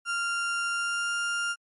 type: tone with pitch glide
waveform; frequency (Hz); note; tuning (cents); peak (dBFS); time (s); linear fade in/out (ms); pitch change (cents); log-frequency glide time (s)
35% pulse; 1391 to 1399.9; F6 to F6; -7 to +4; -25; 0.05-1.56; 50; +11; 0.7-1.13
effects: MP3 48 kbps